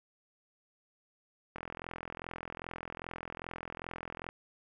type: click train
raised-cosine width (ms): 0.5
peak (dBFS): -25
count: 117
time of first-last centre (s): 1.56-4.289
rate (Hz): 42.5
effects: none